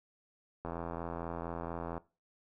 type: click train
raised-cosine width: 1 ms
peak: -25 dBFS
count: 113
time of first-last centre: 0.65-1.979 s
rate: 84.3 Hz
effects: noise-tail reverb RT60 0.3 s tail -19 dB re dry